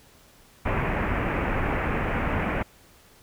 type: low-pass noise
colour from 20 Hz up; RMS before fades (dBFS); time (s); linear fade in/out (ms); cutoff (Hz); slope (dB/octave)
pink; -26; 0.65-2.63; 10; 2500; 48
effects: pink hiss -55 dBFS RMS until 3.22 s